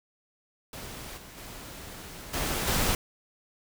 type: noise with level steps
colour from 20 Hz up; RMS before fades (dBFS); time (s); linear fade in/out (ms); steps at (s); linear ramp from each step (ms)
pink; -41 / -47 / -43 / -30 / -26; 0.73-2.95; 2; 1.17 / 1.37 / 2.33 / 2.67; 10
effects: none